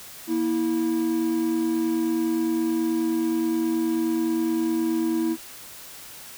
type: tone pair together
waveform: triangle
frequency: 236.2 / 325.7 Hz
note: A#3 / E4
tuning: +23 / -21 cents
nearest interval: tritone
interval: 556 cents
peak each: -26 / -20 dBFS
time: 0.27-5.37 s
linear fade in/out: 50 ms
effects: white hiss -42 dBFS RMS until 6.37 s